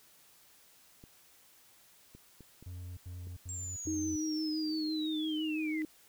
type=clicks; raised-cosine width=3 ms; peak=-39 dBFS; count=5; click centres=1.039 / 2.15 / 2.407 / 2.626 / 3.271 s
type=tone bursts; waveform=triangle; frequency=89 Hz; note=F2; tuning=33 cents sharp; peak=-39 dBFS; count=4; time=2.66-4.161 s; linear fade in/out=5 ms; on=310 ms; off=87 ms
type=linear sweep; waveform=sine; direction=down; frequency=7510 to 1982 Hz; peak=-39 dBFS; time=3.49-5.82 s; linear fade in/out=0 ms
type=tone with vibrato; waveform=sine; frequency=311.1 Hz; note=D#4; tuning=in tune; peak=-32 dBFS; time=3.87-5.85 s; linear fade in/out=2 ms; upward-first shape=sine; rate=5.9 Hz; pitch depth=22 cents each way
effects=white hiss -62 dBFS RMS until 6.08 s